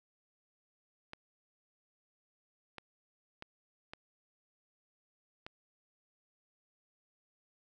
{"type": "clicks", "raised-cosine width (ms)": 0.3, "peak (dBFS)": -28, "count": 5, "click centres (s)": [1.134, 2.783, 3.424, 3.935, 5.465], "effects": []}